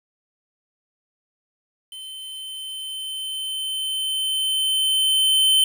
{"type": "tone with level ramp", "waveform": "square", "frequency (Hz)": 3076, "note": "G7", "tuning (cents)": -33, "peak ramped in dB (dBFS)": [-35, -14], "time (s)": [1.92, 5.64], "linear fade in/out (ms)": 2, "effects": ["9-bit"]}